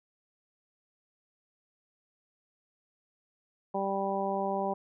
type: harmonic tone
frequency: 196 Hz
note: G3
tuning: in tune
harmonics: 1 / 2 / 3 / 4 / 5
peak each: -36 / -35 / -34 / -33 / -37 dBFS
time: 3.74-4.74 s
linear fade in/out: 10 ms
effects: none